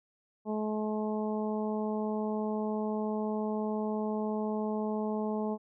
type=harmonic tone; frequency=214.2 Hz; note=A3; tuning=46 cents flat; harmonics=1 / 2 / 3 / 4 / 5; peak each=-32 / -35 / -39 / -40 / -46 dBFS; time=0.45-5.58 s; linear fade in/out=50 ms; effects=none